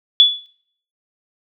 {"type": "tone with exponential decay", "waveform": "sine", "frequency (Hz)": 3430, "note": "A7", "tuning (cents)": -45, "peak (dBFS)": -3, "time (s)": [0.2, 0.46], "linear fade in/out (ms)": 0, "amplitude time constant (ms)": 55, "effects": ["noise-tail reverb RT60 0.6 s tail -21 dB re dry"]}